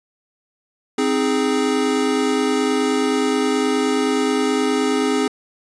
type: chord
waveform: square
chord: Ab major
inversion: first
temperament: equal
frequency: 261.6 / 311.1 / 415.3 Hz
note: C4 / Eb4 / Ab4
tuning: 0 / 0 / 0 cents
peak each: -21 / -24 / -21 dBFS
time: 0.98-5.28 s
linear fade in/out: 5 ms
effects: resampled to 22050 Hz